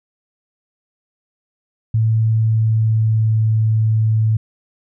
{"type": "tone with pitch glide", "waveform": "sine", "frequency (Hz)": [111.3, 110.02], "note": ["A2", "A2"], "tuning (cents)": [20, 0], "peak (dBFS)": -12, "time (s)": [1.94, 4.37], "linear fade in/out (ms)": 5, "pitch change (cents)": -20, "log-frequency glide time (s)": [2.23, 3.41], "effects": []}